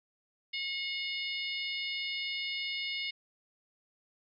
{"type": "harmonic tone", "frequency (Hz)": 723, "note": "F#5", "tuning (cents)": -40, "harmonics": [3, 4, 5, 6, 7], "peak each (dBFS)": [-37, -39, -41, -43, -44], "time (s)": [0.53, 3.11], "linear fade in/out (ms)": 10, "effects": []}